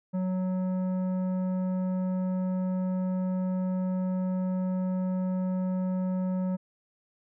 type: tone with tanh clipping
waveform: triangle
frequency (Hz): 185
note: F#3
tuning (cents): 0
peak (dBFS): -28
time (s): 0.13-6.57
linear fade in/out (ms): 20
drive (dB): 15
effects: none